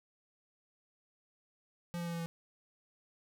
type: tone with pitch steps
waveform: square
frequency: 173 / 171.51 / 170.03 / 168.56 / 167.11 Hz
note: F3 / F3 / F3 / E3 / E3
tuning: -16 / -31 / -46 / +39 / +24 cents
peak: -37 dBFS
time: 1.94-2.26 s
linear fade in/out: 0 ms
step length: 64 ms
effects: none